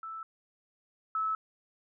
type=tone pair in turn; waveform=sine; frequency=1318.5 / 1301.9 Hz; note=E6 / E6; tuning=0 / -22 cents; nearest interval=unison; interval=22 cents; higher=first; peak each=-38 / -28 dBFS; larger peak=second; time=0.03-0.23 / 1.15-1.35 s; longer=neither; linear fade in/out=2 ms; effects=none